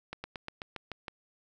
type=slowing click train; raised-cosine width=0.3 ms; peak=-22 dBFS; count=8; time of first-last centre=0.13-1.082 s; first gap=110 ms; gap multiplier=1.07; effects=none